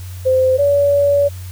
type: tone pair in turn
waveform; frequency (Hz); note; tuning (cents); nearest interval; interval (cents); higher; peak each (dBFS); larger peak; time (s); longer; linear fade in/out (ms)
sine; 518 / 569.4; C5 / C#5; -17 / +46; major second; 163; second; -10; neither; 0.25-0.58 / 0.58-1.29; second; 20
effects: added 91 Hz sine -27 dBFS peak until 1.51 s + white hiss -41 dBFS RMS until 1.51 s